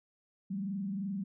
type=tone with frequency modulation; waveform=sine; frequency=196 Hz; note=G3; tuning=in tune; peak=-33 dBFS; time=0.5-1.24 s; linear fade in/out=10 ms; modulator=23 Hz; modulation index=0.64; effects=none